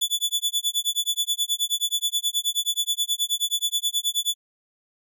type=tone with tremolo; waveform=sawtooth; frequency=3459 Hz; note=A7; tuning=30 cents flat; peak=-16 dBFS; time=0.01-4.35 s; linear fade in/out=10 ms; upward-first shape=sine; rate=9.4 Hz; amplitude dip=100%; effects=none